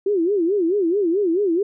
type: tone with vibrato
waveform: sine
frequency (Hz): 369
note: F#4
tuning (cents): -5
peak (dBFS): -16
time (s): 0.06-1.63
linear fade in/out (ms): 5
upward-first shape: sine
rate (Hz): 4.6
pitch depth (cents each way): 220
effects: none